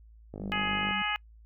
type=click train; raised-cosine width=2 ms; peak=-26 dBFS; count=30; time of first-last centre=0.34-0.91 s; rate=50.9 Hz
type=tone; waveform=sine; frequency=196 Hz; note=G3; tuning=in tune; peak=-36 dBFS; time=0.4-1.02 s; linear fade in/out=0 ms
type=harmonic tone; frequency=419.2 Hz; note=G#4; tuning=16 cents sharp; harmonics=2 / 3 / 4 / 5 / 6 / 7; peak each=-35 / -35 / -35 / -35 / -35 / -35 dBFS; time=0.52-1.16 s; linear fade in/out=0 ms
effects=noise-tail reverb RT60 0.1 s tail -26 dB re dry + added 55 Hz sine -51 dBFS peak until 1.45 s